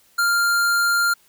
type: tone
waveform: square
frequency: 1396.9 Hz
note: F6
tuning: in tune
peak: -17 dBFS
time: 0.18-1.14 s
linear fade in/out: 10 ms
effects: white hiss -57 dBFS RMS until 1.28 s